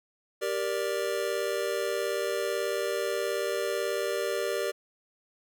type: chord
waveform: square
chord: G minor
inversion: none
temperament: just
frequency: 392 / 470.4 / 588 Hz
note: G4 / Bb4 / D5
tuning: 0 / +16 / +2 cents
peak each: -33 dBFS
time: 0.41-4.72 s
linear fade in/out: 20 ms
effects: none